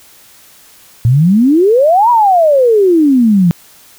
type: exponential two-way sweep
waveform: sine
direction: up then down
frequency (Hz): 111.7 to 987.8 to 165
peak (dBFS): -5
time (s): 1.05-3.51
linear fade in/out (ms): 0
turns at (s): 2.1
effects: white hiss -42 dBFS RMS until 3.98 s